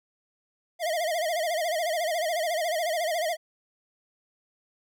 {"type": "tone with vibrato", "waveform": "square", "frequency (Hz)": 659.3, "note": "E5", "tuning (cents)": 0, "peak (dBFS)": -26, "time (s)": [0.79, 3.37], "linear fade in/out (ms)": 50, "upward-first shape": "sine", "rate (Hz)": 14, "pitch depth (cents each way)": 130, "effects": []}